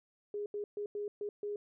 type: tone bursts at uneven times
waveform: sine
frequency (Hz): 412.6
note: G#4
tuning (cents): -11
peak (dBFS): -35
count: 6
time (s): 0.34-0.46 / 0.54-0.64 / 0.77-0.86 / 0.95-1.08 / 1.21-1.29 / 1.43-1.56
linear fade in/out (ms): 2
effects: none